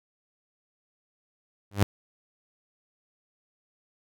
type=tone with exponential growth; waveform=sawtooth; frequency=100.3 Hz; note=G2; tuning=40 cents sharp; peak=-11 dBFS; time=1.71-1.83 s; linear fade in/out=0 ms; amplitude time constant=24 ms; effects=none